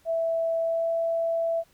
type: tone with pitch glide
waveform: sine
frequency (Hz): 659.3 to 663.9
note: E5 to E5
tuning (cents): 0 to +12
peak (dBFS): -23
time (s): 0.05-1.64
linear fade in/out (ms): 50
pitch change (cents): +12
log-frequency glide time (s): 0.6-0.9
effects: pink hiss -62 dBFS RMS until 1.73 s